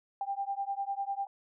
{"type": "beating tone pair", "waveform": "sine", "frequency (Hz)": [788, 798], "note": ["G5", "G5"], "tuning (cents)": [9, 31], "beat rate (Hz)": 10, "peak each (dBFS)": [-35, -35], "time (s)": [0.21, 1.27], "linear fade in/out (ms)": 2, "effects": []}